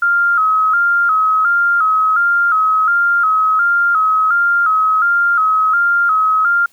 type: tone with vibrato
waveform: sine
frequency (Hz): 1335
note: E6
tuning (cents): +22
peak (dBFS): -10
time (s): 0.02-6.66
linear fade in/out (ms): 5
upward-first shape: square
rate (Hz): 1.4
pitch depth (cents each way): 78
effects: white hiss -53 dBFS RMS until 6.72 s